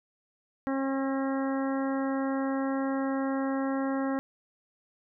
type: harmonic tone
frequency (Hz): 269.9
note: C#4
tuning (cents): -46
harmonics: 1 / 2 / 3 / 4 / 5 / 6 / 7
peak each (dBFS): -28 / -34 / -38 / -40 / -42 / -44 / -45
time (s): 0.67-4.19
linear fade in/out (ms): 0
effects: none